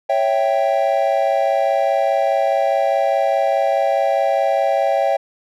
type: chord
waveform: triangle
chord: C# diminished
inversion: none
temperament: equal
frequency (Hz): 554.4 / 659.3 / 784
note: C#5 / E5 / G5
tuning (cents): 0 / 0 / 0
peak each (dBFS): -17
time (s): 0.09-5.17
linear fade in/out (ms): 10
effects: none